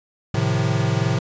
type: chord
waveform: square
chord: F dominant seventh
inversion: first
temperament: equal with one note detuned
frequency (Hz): 110 / 131.95 / 155.56 / 174.61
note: A2 / C3 / Eb3 / F3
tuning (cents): 0 / +15 / 0 / 0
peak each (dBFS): -23 / -23 / -26 / -28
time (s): 0.34-1.19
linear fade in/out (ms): 5
effects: resampled to 16000 Hz